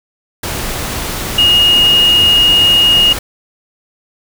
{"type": "tone in noise", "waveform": "sine", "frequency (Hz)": 2862, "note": "F7", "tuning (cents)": 42, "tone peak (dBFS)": -6, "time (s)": [1.38, 3.13], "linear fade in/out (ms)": 5, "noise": "pink", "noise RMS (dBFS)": -20, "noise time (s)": [0.43, 3.19], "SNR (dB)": 11, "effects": []}